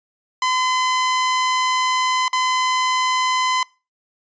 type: tone with dropouts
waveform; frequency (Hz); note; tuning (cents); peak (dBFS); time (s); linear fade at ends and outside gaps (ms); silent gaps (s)
sawtooth; 1020; C6; -44; -13; 0.42-3.63; 2; 2.281-2.33
effects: noise-tail reverb RT60 0.3 s tail -24 dB re dry + resampled to 16000 Hz